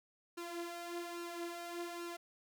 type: tone with flanger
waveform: sawtooth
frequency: 344.2 Hz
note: F4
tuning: 25 cents flat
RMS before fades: -44 dBFS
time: 0.37-2.17 s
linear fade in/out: 10 ms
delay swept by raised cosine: 0.72 to 4.52 ms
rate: 1.2 Hz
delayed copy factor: +0.6
effects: none